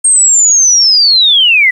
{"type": "linear sweep", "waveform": "sine", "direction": "down", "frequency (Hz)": [8570, 1936], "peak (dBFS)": -4, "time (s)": [0.04, 1.71], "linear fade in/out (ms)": 10, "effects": ["7-bit"]}